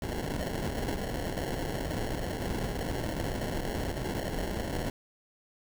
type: noise with sample-and-hold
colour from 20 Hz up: pink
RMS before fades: -33 dBFS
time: 0.02-4.9 s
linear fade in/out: 2 ms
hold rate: 1225 Hz
effects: none